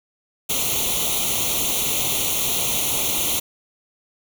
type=noise with comb filter; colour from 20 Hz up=white; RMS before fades=-22 dBFS; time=0.49-3.4 s; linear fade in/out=10 ms; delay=0.3 ms; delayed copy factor=+0.95; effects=none